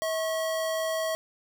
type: tone pair together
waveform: square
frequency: 643 / 1093.4 Hz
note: E5 / C#6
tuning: -43 / -24 cents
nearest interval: major sixth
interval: 919 cents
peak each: -28 / -37 dBFS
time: 0.02-1.15 s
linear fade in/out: 0 ms
effects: none